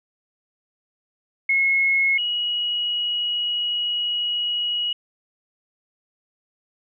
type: tone pair in turn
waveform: sine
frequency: 2173 / 2907 Hz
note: C#7 / F#7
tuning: -35 / -31 cents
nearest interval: perfect fourth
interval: 504 cents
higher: second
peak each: -16 / -21 dBFS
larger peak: first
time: 1.49-2.18 / 2.18-4.93 s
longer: second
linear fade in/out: 5 ms
effects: none